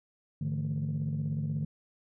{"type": "tone cluster", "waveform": "sine", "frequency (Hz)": [102.2, 148.1, 164.5, 218.8], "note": ["G#2", "D3", "E3", "A3"], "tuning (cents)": [-27, 15, -3, -9], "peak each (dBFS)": [-37, -30, -38, -37], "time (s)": [0.41, 1.65], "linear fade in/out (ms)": 5, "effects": ["tanh soft clip ceiling -24 dBFS"]}